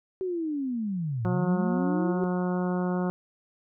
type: linear two-way sweep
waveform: sine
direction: down then up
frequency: 381.7 to 106.5 to 381.7 Hz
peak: -27 dBFS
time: 0.21-2.24 s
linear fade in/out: 0 ms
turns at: 1.25 s
type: harmonic tone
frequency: 180.5 Hz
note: F#3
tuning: 43 cents flat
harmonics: 1 / 2 / 3 / 4 / 5 / 6 / 7 / 8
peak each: -26 / -32 / -36 / -38 / -40 / -42 / -43 / -44 dBFS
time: 1.25-3.1 s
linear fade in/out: 0 ms
effects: none